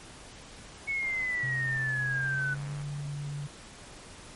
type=exponential sweep; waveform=sine; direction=down; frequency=2217 to 1483 Hz; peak=-28 dBFS; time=0.87-2.55 s; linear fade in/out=20 ms
type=click train; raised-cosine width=0.5 ms; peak=-33 dBFS; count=185; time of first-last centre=1.03-2.816 s; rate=103 Hz
type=tone with pitch glide; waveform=sine; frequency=130.81 to 144.31 Hz; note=C3 to D3; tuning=0 to -30 cents; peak=-33 dBFS; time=1.43-3.47 s; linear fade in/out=5 ms; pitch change=+170 cents; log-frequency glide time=2.09-2.72 s
effects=pink hiss -48 dBFS RMS until 4.35 s + MP3 48 kbps